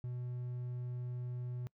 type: tone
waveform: triangle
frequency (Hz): 123.47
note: B2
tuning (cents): 0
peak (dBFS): -36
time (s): 0.04-1.67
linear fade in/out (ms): 0
effects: noise-tail reverb RT60 0.1 s tail -25 dB re dry